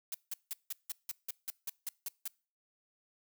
blue noise bursts, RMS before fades -38 dBFS, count 12, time 0.12-2.278 s, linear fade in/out 2 ms, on 24 ms, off 170 ms, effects noise-tail reverb RT60 0.4 s tail -25 dB re dry

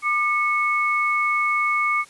sine tone pair together, 1196.8 / 2200 Hz, D6 / C#7, +32 / -14 cents, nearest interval major seventh, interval 1054 cents, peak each -21 dBFS, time 0.02-2.05 s, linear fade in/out 50 ms, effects white hiss -49 dBFS RMS until 2.09 s + resampled to 24000 Hz

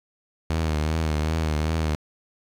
sawtooth tone with vibrato, 78.3 Hz, D#2, 11 cents sharp, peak -18 dBFS, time 0.5-1.95 s, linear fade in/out 0 ms, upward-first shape triangle, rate 2.6 Hz, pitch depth 70 cents each way, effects low-pass 8000 Hz 12 dB/octave + 8-bit

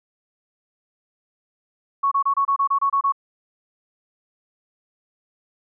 sine tone bursts, 1108.7 Hz, C#6, in tune, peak -16 dBFS, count 10, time 2.03-3.123 s, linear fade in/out 10 ms, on 85 ms, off 27 ms, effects none

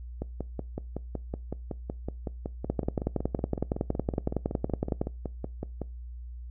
two click trains, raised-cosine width 2 ms, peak -13 / -19 dBFS, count 26 / 31, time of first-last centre 2.7-5.015 / 0.22-5.817 s, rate 10.8 / 5.36 Hz, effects noise-tail reverb RT60 0.3 s tail -23 dB re dry + added 60 Hz sine -38 dBFS peak until 6.5 s

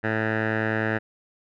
10% pulse tone with low-pass filter, 110 Hz, A2, in tune, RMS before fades -25 dBFS, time 0.03-0.99 s, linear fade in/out 20 ms, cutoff 1800 Hz, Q 3.5, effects none

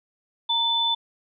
sine tone pair together, 930 / 3511 Hz, A#5 / A7, -4 / -4 cents, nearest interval octave + major seventh, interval 2300 cents, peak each -26 / -21 dBFS, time 0.49-0.95 s, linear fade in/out 10 ms, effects none

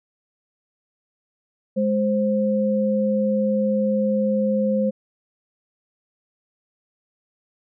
sine tone pair together, 208.2 / 524.6 Hz, G#3 / C5, +5 / +4 cents, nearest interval octave + major third, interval 1599 cents, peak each -20 / -21 dBFS, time 1.76-4.91 s, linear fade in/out 20 ms, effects none

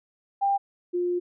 sine tone pair in turn, 795 / 354.1 Hz, G5 / F4, +24 / +24 cents, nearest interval octave + major second, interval 1400 cents, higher first, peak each -20 / -23 dBFS, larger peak first, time 0.41-0.58 / 0.93-1.2 s, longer second, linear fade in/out 20 ms, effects none

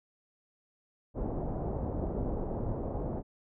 pink low-pass noise, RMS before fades -34 dBFS, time 1.14-3.23 s, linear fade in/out 50 ms, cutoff 750 Hz, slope 24 dB/octave, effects none

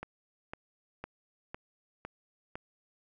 click train, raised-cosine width 0.5 ms, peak -24 dBFS, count 6, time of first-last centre 0.03-2.555 s, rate 1.98 Hz, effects none

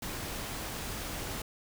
pink noise, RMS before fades -38 dBFS, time 0.02-1.42 s, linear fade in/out 5 ms, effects none

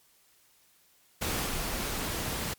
pink noise with level steps, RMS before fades -31 / -33 dBFS, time 1.21-2.54 s, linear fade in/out 10 ms, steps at 1.46 s, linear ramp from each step 2 ms, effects white hiss -64 dBFS RMS until 2.58 s + MP3 96 kbps

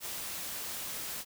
white noise, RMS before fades -39 dBFS, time 0-1.25 s, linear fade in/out 50 ms, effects none

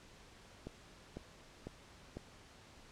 click train, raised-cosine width 2 ms, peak -30 dBFS, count 4, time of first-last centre 0.67-2.17 s, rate 2 Hz, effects pink hiss -59 dBFS RMS until 2.91 s + low-pass 7000 Hz 12 dB/octave

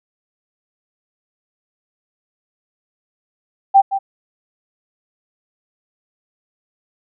sine tone with echo, 784 Hz, G5, in tune, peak -5 dBFS, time 3.74-3.82 s, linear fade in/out 20 ms, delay 170 ms, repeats 1, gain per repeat -11 dB, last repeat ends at 3.99 s, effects none

